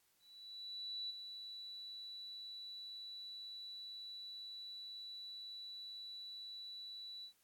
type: tone with ADSR envelope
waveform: sine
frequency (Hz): 3951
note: B7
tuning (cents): 0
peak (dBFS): -40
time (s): 0.19-7.33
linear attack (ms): 910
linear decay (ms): 12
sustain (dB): -7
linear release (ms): 89
effects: white hiss -75 dBFS RMS until 7.43 s + AAC 64 kbps